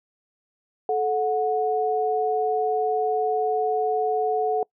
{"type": "tone pair together", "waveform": "sine", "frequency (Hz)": [434.8, 732], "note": ["A4", "F#5"], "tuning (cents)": [-21, -19], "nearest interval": "major sixth", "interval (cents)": 902, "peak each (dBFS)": -23, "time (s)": [0.89, 4.63], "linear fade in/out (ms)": 2, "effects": ["noise-tail reverb RT60 0.1 s tail -25 dB re dry"]}